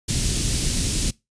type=band-stop noise; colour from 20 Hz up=pink; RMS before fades=-22 dBFS; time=0.08-1.11 s; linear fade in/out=10 ms; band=230 to 4200 Hz; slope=12 dB/octave; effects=noise-tail reverb RT60 0.2 s tail -21 dB re dry + resampled to 22050 Hz